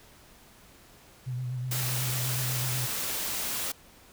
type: tone with vibrato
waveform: sine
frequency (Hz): 125.8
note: B2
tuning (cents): +32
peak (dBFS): -30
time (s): 1.26-2.87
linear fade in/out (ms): 20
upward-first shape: sine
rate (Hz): 8.1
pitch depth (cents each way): 42
type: noise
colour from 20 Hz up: white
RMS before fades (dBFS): -32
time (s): 1.71-3.72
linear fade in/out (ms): 5
effects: pink hiss -55 dBFS RMS until 4.12 s